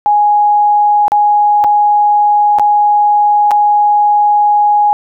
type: tone with dropouts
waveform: sine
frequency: 830.6 Hz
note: G#5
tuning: in tune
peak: -6 dBFS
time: 0.06-4.93 s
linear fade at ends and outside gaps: 0 ms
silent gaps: 1.081-1.119 / 1.64-1.645 / 2.586-2.596 / 3.509-3.515 s
effects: none